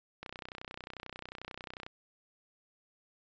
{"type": "click train", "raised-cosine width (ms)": 0.3, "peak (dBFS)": -26, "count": 52, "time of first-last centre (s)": [0.23, 1.865], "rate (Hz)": 31.2, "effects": ["resampled to 16000 Hz"]}